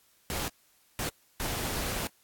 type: noise bursts at uneven times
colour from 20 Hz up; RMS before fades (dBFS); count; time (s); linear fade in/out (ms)
pink; -33; 3; 0.3-0.48 / 0.99-1.09 / 1.4-2.07; 0
effects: white hiss -65 dBFS RMS until 2.23 s + AAC 64 kbps